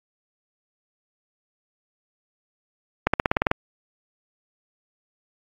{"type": "accelerating click train", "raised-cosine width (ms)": 0.5, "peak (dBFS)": -3, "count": 9, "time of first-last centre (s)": [3.07, 3.514], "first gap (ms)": 66, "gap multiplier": 0.95, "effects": ["AAC 48 kbps"]}